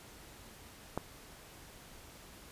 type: click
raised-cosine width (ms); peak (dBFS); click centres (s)
1; -19; 0.976
effects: pink hiss -54 dBFS RMS until 2.51 s + resampled to 32000 Hz